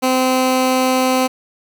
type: tone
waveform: 15% pulse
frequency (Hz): 258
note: C4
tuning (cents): -24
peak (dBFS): -7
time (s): 0.02-1.28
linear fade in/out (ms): 20
effects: none